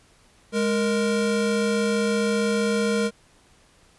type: tone pair together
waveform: square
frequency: 207.7 / 466.2 Hz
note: G#3 / A#4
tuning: 0 / 0 cents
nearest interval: octave + major second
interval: 1400 cents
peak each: -24 dBFS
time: 0.52-3.11 s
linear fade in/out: 50 ms
effects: pink hiss -57 dBFS RMS until 3.98 s + resampled to 24000 Hz